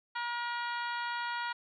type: harmonic tone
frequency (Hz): 476.7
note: A#4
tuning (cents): +39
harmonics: 2 / 3 / 4 / 5 / 6 / 7 / 8 / 9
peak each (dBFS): -36 / -38 / -42 / -48 / -49 / -48 / -52 / -49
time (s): 0.15-1.53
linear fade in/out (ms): 10
effects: none